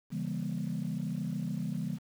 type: chord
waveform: sine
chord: C# diminished seventh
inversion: none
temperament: just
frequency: 138.59 / 166.31 / 199.57 / 239.5 Hz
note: C#3 / E3 / G3 / Bb3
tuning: 0 / +16 / +31 / +47 cents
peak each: -38 / -35 / -36 / -38 dBFS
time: 0.1-1.99 s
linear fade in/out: 50 ms
effects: tanh soft clip ceiling -25 dBFS + 9-bit